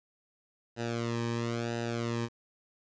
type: tone with flanger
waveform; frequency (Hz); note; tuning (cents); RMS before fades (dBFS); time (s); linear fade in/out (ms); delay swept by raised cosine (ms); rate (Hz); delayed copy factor
sawtooth; 117.2; A#2; +10; -33; 0.76-2.29; 50; 0.9 to 1.44; 0.99; -0.9
effects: resampled to 16000 Hz + 10-bit